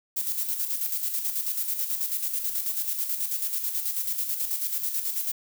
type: noise with tremolo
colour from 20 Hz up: violet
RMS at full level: -27 dBFS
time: 0.16-5.32 s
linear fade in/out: 10 ms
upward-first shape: square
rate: 9.2 Hz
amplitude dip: 50%
effects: none